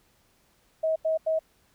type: tone bursts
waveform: sine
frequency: 638 Hz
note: D#5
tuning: 43 cents sharp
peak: -22 dBFS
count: 3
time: 0.83-1.392 s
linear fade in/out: 10 ms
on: 130 ms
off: 86 ms
effects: pink hiss -65 dBFS RMS until 1.74 s